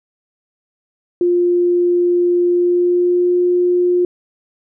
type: tone with pitch glide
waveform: sine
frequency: 351.8 to 355.9 Hz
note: F4 to F4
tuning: +13 to +33 cents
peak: -11 dBFS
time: 1.21-4.05 s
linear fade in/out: 2 ms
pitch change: +20 cents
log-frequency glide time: 2.49-3.36 s
effects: none